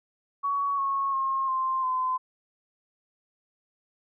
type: tone with pitch steps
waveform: sine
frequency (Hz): 1123 / 1098 / 1073.5 / 1049.6 / 1026.2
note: C#6 / C#6 / C6 / C6 / C6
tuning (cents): +22 / -17 / +44 / +5 / -34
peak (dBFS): -24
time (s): 0.43-2.18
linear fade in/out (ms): 20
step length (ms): 350
effects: none